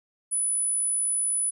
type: tone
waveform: sine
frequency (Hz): 9956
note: D#9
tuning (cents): 0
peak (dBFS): -23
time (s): 0.31-1.51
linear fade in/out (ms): 20
effects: none